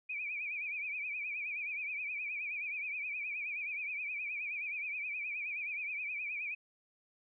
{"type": "tone with vibrato", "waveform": "sine", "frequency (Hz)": 2400, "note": "D7", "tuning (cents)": 37, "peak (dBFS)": -36, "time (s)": [0.09, 6.55], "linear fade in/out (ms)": 10, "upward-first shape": "triangle", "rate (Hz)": 9.5, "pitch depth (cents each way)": 120, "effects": []}